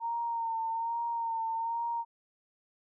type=tone with vibrato; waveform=sine; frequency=919 Hz; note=A#5; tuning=25 cents flat; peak=-30 dBFS; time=0-2.05 s; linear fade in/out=50 ms; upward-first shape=sine; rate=1.2 Hz; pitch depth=33 cents each way; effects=none